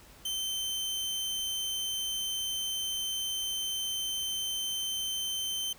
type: tone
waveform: sawtooth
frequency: 3094 Hz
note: G7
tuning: 23 cents flat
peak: -28 dBFS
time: 0.25-5.73 s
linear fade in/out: 5 ms
effects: added 50 Hz sine -63 dBFS peak until 5.78 s + pink hiss -55 dBFS RMS until 5.78 s